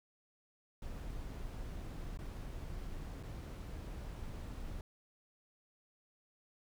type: noise with dropouts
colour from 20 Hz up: brown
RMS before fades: -44 dBFS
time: 0.82-4.81 s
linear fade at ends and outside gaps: 2 ms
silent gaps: 2.174-2.189 / 3.229-3.234 s
effects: none